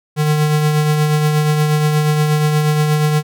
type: tone with tremolo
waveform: square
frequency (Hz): 151.5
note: D#3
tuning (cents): -46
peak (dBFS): -11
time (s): 0.16-3.23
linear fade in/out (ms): 50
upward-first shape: triangle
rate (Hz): 8.4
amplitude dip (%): 40
effects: none